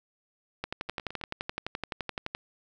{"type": "two click trains", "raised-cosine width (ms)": 0.3, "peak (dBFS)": [-24, -16], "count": [4, 21], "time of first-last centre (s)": [[0.89, 1.213], [0.64, 2.349]], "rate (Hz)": [9.28, 11.7], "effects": []}